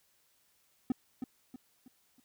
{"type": "tone with echo", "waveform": "triangle", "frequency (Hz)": 253.8, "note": "B3", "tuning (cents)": 47, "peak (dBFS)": -24, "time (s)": [0.9, 0.92], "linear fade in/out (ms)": 2, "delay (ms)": 320, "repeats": 4, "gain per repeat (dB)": -8, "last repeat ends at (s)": 2.2, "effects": ["white hiss -71 dBFS RMS until 2.24 s"]}